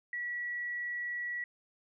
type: tone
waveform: sine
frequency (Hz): 1936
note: B6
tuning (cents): -35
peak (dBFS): -34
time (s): 0.13-1.44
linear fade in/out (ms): 2
effects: none